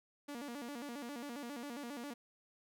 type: tone with vibrato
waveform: sawtooth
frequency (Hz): 261.6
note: C4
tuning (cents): 0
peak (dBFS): -39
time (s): 0.28-2.14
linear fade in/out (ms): 10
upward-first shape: square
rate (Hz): 7.4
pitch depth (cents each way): 170
effects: none